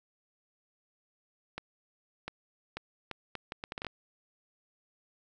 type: accelerating click train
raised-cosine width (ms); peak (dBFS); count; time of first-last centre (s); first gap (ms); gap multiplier
0.3; -21; 12; 1.58-3.867; 700; 0.7
effects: none